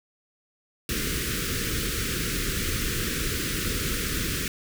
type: band-stop noise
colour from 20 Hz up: pink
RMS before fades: -28 dBFS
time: 0.89-4.48 s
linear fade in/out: 2 ms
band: 480 to 1300 Hz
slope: 48 dB/octave
effects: none